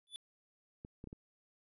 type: tone with exponential growth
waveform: square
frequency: 3473 Hz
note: A7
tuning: 23 cents flat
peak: -39 dBFS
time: 0.07-0.16 s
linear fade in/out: 0 ms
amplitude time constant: 19 ms
type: clicks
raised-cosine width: 3 ms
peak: -34 dBFS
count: 4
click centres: 0.849 / 1.041 / 1.073 / 1.129 s
effects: resampled to 32000 Hz